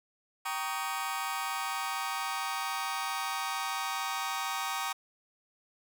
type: chord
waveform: sawtooth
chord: Eb dominant seventh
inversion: first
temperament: just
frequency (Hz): 777.8 / 933.4 / 1120.1 / 1244.5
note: G5 / Bb5 / Db6 / Eb6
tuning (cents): -14 / +2 / +18 / 0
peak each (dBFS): -34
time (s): 0.45-4.93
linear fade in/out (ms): 10
effects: none